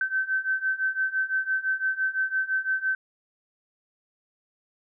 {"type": "beating tone pair", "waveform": "sine", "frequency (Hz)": [1537, 1542.9], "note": ["G6", "G6"], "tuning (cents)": [-35, -28], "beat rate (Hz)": 5.9, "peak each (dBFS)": [-28, -26], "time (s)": [0.01, 2.95], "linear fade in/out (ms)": 2, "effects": []}